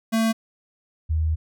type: tone pair in turn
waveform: square / sine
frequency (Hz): 224.5 / 79.08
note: A3 / D#2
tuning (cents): +35 / +29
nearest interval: octave + tritone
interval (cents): 1806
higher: first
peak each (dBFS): -19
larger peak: neither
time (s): 0.12-0.33 / 1.09-1.36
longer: second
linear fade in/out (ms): 20
effects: none